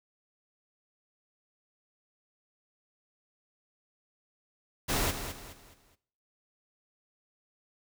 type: noise with echo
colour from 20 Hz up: pink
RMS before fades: -29 dBFS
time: 4.88-5.12 s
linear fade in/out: 20 ms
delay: 210 ms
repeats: 4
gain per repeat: -9 dB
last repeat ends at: 5.96 s
effects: noise-tail reverb RT60 0.6 s tail -18 dB re dry